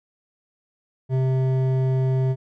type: tone with hard clipping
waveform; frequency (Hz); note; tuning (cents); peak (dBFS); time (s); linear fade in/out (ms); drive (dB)
triangle; 130.9; C3; +1; -20; 1.09-2.36; 50; 14
effects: none